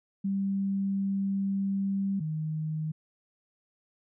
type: tone pair in turn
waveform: sine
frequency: 196 / 155.97 Hz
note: G3 / D#3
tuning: 0 / +5 cents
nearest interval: major third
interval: 395 cents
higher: first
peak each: -26 / -29 dBFS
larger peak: first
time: 0.24-2.2 / 2.2-2.92 s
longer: first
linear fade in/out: 10 ms
effects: none